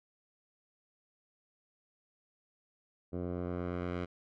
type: tone with low-pass filter sweep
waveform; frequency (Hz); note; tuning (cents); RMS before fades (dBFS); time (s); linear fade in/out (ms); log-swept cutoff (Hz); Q
10% pulse; 88.6; F2; +25; -37; 3.12-4.06; 20; 540 to 2700; 0.8
effects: none